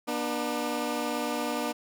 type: tone pair together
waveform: 15% pulse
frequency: 241.2 / 298.5 Hz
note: B3 / D4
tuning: -41 / +28 cents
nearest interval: major third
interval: 369 cents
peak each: -25 dBFS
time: 0.07-1.73 s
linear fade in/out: 20 ms
effects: none